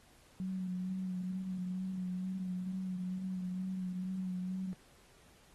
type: tone with vibrato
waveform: sine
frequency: 185 Hz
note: F#3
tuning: in tune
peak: -35 dBFS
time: 0.4-4.73 s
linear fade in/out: 0 ms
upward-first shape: sine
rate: 2.2 Hz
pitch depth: 30 cents each way
effects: pink hiss -64 dBFS RMS until 5.54 s + AAC 32 kbps